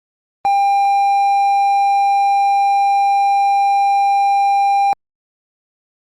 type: tone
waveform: triangle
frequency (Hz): 798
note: G5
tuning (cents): +31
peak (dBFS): -9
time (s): 0.45-4.93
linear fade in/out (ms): 0
effects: Opus 32 kbps